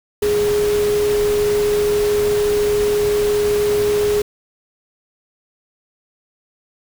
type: tone in noise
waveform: sine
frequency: 415.3 Hz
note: G#4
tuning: in tune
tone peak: -14 dBFS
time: 0.22-4.22 s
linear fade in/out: 5 ms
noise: pink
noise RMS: -27 dBFS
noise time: 0.22-4.22 s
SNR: +10 dB
effects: none